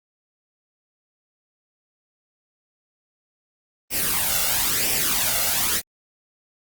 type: noise with flanger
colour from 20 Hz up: white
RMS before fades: -22 dBFS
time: 3.9-5.82 s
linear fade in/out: 50 ms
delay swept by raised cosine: 0.36 to 1.46 ms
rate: 1 Hz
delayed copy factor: +0.65
effects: Opus 24 kbps